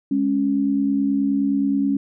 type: tone pair together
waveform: sine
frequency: 207.7 / 277.2 Hz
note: G#3 / C#4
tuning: 0 / 0 cents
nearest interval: perfect fourth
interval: 500 cents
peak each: -23 / -18 dBFS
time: 0.11-1.97 s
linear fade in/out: 5 ms
effects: none